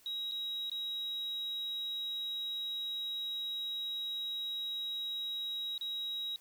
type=tone with dropouts; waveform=sine; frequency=3825 Hz; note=A#7; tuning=44 cents sharp; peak=-34 dBFS; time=0.06-6.36 s; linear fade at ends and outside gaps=1 ms; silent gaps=0.313-0.319 / 0.698-0.716 / 5.779-5.811 s; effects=tanh soft clip ceiling -32 dBFS + white hiss -63 dBFS RMS until 6.4 s